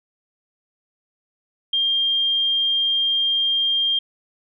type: tone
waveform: sine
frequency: 3202 Hz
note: G7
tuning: 36 cents sharp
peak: -17 dBFS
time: 1.73-3.99 s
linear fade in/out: 5 ms
effects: none